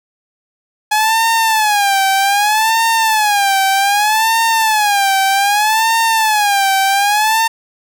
sawtooth tone with vibrato, 840 Hz, G#5, 19 cents sharp, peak -7 dBFS, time 0.91-7.48 s, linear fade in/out 10 ms, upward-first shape sine, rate 0.64 Hz, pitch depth 140 cents each way, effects none

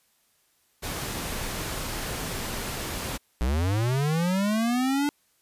pink noise, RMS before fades -32 dBFS, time 0.82-3.18 s, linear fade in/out 20 ms
square linear sweep, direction up, 56.5 to 293.7 Hz, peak -23 dBFS, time 3.41-5.09 s, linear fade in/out 0 ms
effects white hiss -67 dBFS RMS until 5.41 s + resampled to 32000 Hz

